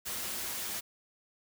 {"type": "noise with comb filter", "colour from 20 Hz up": "white", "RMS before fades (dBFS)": -37, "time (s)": [0.05, 0.81], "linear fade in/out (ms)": 20, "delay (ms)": 6.9, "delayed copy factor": -0.5, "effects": []}